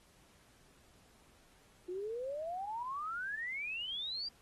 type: exponential sweep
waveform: sine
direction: up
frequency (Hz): 349.2 to 4808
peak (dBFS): -37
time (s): 1.88-4.29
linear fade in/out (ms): 10
effects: pink hiss -66 dBFS RMS until 4.41 s + AAC 32 kbps